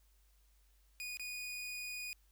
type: tone with dropouts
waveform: sawtooth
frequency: 2467 Hz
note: D#7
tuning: 15 cents flat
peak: -38 dBFS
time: 1-2.13 s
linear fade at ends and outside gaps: 0 ms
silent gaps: 1.171-1.196 s
effects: added 50 Hz sine -66 dBFS peak until 2.31 s + white hiss -75 dBFS RMS until 2.31 s